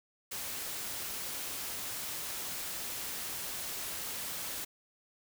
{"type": "noise", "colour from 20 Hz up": "white", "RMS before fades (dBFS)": -39, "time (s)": [0.31, 4.65], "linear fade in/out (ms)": 10, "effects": []}